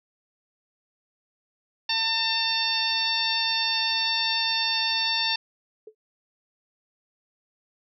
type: harmonic tone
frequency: 901 Hz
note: A5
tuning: 41 cents sharp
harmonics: 1 / 2 / 3 / 4 / 5 / 6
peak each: -32 / -33 / -30 / -28 / -27 / -32 dBFS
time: 1.89-5.36 s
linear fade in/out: 5 ms
type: tone with exponential decay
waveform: sine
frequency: 432.8 Hz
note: A4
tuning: 29 cents flat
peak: -36 dBFS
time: 5.87-5.95 s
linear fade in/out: 5 ms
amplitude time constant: 16 ms
effects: none